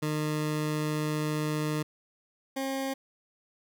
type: tone pair in turn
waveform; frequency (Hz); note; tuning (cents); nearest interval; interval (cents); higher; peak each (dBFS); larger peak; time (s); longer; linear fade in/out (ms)
20% pulse; 152.5 / 268.9; D#3 / C4; -34 / +47; minor seventh; 981; second; -23 / -25; first; 0.02-1.83 / 2.56-2.94; first; 10
effects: none